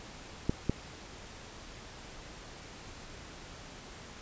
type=clicks; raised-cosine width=3 ms; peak=-14 dBFS; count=2; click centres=0.495 / 0.696 s; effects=pink hiss -48 dBFS RMS until 4.21 s + resampled to 16000 Hz